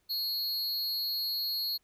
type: tone with amplitude modulation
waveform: square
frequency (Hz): 4300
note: C8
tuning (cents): +47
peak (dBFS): -28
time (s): 0.09-1.78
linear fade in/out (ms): 20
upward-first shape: sine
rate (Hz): 297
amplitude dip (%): 60
effects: pink hiss -73 dBFS RMS until 1.83 s